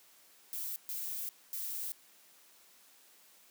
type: noise bursts at uneven times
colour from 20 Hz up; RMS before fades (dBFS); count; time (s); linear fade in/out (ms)
violet; -39; 3; 0.53-0.76 / 0.89-1.29 / 1.53-1.92; 0
effects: white hiss -62 dBFS RMS until 3.5 s + high-pass 200 Hz 12 dB/octave